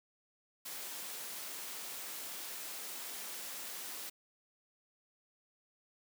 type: high-pass noise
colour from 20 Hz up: white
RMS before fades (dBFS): -44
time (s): 0.65-4.1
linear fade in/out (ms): 10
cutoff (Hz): 240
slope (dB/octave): 12
effects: none